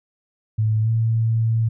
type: tone with pitch glide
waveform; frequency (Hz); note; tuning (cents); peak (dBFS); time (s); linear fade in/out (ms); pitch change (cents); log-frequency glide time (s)
sine; 109 to 113.1; A2 to A2; -16 to +48; -16; 0.58-1.69; 10; +64; 0.82-0.89
effects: none